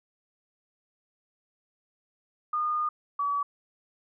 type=tone pair in turn; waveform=sine; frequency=1221 / 1142.1 Hz; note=D#6 / D6; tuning=-33 / -49 cents; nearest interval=minor second; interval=116 cents; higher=first; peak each=-25 dBFS; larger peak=neither; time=2.53-2.89 / 3.19-3.43 s; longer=first; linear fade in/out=5 ms; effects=none